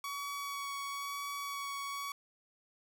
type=tone with vibrato; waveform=sawtooth; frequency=1127 Hz; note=C#6; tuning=28 cents sharp; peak=-34 dBFS; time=0.04-2.12 s; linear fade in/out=2 ms; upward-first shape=sine; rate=1 Hz; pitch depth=11 cents each way; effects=none